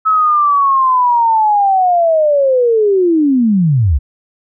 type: linear sweep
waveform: sine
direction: down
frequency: 1298 to 59.4 Hz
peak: -8 dBFS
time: 0.05-3.99 s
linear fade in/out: 20 ms
effects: none